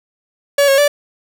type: tone with pitch steps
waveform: 45% pulse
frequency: 567 / 547 / 581 Hz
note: C#5 / C#5 / D5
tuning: +39 / -23 / -19 cents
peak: -9 dBFS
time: 0.58-0.88 s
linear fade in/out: 5 ms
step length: 100 ms
effects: none